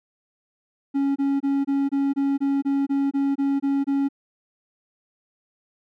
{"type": "tone bursts", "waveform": "triangle", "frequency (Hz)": 277.2, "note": "C#4", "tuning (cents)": 0, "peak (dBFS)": -17, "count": 13, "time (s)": [0.94, 4.088], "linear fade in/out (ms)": 20, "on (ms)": 220, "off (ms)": 24, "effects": []}